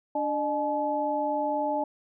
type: tone cluster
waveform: sine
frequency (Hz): 293.1 / 606 / 856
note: D4 / D#5 / A5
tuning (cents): -3 / -46 / -48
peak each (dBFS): -32 / -29 / -28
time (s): 0.15-1.84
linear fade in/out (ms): 5
effects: none